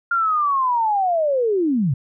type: linear sweep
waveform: sine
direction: down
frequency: 1407 to 118.8 Hz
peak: -16 dBFS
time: 0.11-1.94 s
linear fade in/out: 5 ms
effects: none